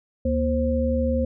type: tone cluster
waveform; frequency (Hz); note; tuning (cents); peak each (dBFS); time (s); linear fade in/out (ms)
sine; 74 / 238.5 / 526; D2 / A#3 / C5; +14 / +40 / +9; -24; 0.25-1.25; 5
effects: none